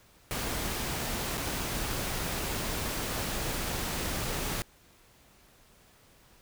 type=noise with dropouts; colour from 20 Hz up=pink; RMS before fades=-33 dBFS; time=0.31-4.62 s; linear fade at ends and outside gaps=0 ms; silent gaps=1.373-1.378 s; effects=pink hiss -60 dBFS RMS until 6.41 s